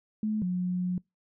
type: tone pair in turn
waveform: sine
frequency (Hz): 214.7 / 180.54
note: A3 / F#3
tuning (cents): -42 / -42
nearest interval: minor third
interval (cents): 300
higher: first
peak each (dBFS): -26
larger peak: neither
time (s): 0.23-0.42 / 0.42-0.98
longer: second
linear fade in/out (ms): 2
effects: noise-tail reverb RT60 0.2 s tail -26 dB re dry